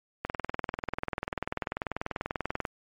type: click train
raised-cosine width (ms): 0.5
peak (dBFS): -15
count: 50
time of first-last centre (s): 0.25-2.652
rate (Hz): 20.4
effects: MP3 48 kbps